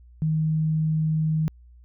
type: tone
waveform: sine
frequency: 156.9 Hz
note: D#3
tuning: 15 cents sharp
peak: -20 dBFS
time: 0.22-1.48 s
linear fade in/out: 0 ms
effects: added 60 Hz sine -47 dBFS peak until 1.84 s